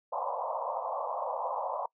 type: band-pass noise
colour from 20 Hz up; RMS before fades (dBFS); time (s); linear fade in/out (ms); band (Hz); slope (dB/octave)
white; -34; 0.12-1.86; 5; 510 to 1100; 96
effects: noise-tail reverb RT60 0.1 s tail -24 dB re dry